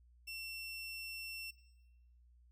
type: tone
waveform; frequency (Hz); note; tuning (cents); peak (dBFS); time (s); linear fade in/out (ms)
25% pulse; 2700; E7; +41; -40; 0.27-1.51; 10
effects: noise-tail reverb RT60 1.0 s tail -17 dB re dry + added 60 Hz sine -62 dBFS peak until 2.51 s